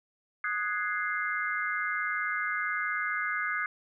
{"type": "chord", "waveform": "sine", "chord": "Ab dominant seventh", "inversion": "second", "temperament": "equal", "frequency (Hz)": [1244.5, 1480, 1661.2, 2093], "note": ["Eb6", "Gb6", "Ab6", "C7"], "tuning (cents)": [0, 0, 0, 0], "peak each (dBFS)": -34, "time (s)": [0.44, 3.66], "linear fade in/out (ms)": 2, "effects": []}